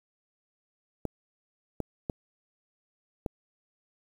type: clicks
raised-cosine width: 2 ms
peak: -17 dBFS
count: 4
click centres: 1.053 / 1.803 / 2.098 / 3.262 s
effects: 8-bit